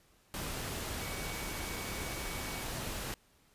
sine tone in noise, 2252 Hz, C#7, 27 cents sharp, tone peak -47 dBFS, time 1.01-2.63 s, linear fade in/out 0 ms, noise pink, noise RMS -39 dBFS, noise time 0.34-3.14 s, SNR -11 dB, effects pink hiss -67 dBFS RMS until 3.54 s + resampled to 32000 Hz

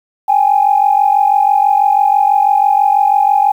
sine tone pair together, 793.9 / 840 Hz, G5 / G#5, +22 / +19 cents, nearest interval minor second, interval 97 cents, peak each -10 dBFS, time 0.28-3.52 s, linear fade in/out 10 ms, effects tanh soft clip ceiling 0 dBFS + 7-bit

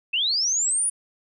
sine linear sweep, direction up, 2560 to 9880 Hz, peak -20 dBFS, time 0.13-0.9 s, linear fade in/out 10 ms, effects none

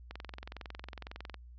click train, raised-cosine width 0.3 ms, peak -27 dBFS, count 28, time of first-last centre 0.11-1.343 s, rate 21.9 Hz, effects added 60 Hz sine -49 dBFS peak until 1.58 s + resampled to 16000 Hz

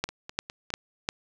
two click trains, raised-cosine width 0.2 ms, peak -20 / -9 dBFS, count 4 / 4, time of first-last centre 0.09-0.703 / 0.04-1.089 s, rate 4.89 / 2.86 Hz, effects none

